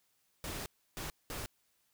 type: noise bursts at uneven times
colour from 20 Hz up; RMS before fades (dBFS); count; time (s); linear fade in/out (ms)
pink; -41; 3; 0.44-0.66 / 0.97-1.1 / 1.3-1.46; 0
effects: white hiss -75 dBFS RMS until 1.93 s